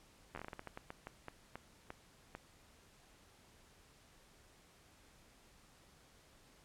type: slowing click train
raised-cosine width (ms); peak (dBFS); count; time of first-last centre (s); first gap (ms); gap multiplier
0.5; -30; 17; 0.35-2.351; 11; 1.28
effects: pink hiss -65 dBFS RMS until 6.64 s + low-pass 11000 Hz 12 dB/octave